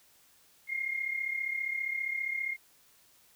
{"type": "tone pair together", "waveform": "sine", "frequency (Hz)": [2100, 2135], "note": ["C7", "C7"], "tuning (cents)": [6, 34], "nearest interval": "unison", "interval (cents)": 28, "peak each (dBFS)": [-37, -32], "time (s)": [0.67, 2.57], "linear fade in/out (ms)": 50, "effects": ["white hiss -63 dBFS RMS until 3.35 s"]}